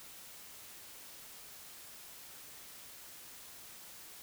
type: silence
effects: white hiss -52 dBFS RMS until 4.22 s